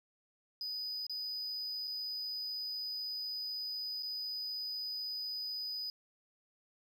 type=tone with dropouts; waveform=triangle; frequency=4978 Hz; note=D#8; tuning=in tune; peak=-36 dBFS; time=0.61-5.9 s; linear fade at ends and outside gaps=1 ms; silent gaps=1.067-1.096 / 1.873-1.877 / 4.025-4.031 s; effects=none